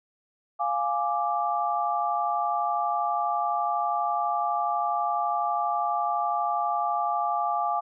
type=chord; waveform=sine; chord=D diminished; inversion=first; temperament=equal; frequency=698.5 / 830.6 / 1174.7 Hz; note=F5 / Ab5 / D6; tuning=0 / 0 / 0 cents; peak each=-28 dBFS; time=0.59-7.81 s; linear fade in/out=20 ms; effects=none